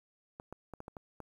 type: clicks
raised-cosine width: 1 ms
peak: -30 dBFS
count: 7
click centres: 0.399 / 0.526 / 0.737 / 0.804 / 0.881 / 0.968 / 1.203 s
effects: 10-bit